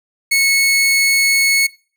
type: tone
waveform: sawtooth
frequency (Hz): 2198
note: C#7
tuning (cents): -15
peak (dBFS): -8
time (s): 0.31-1.67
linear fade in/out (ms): 10
effects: noise-tail reverb RT60 0.4 s tail -21 dB re dry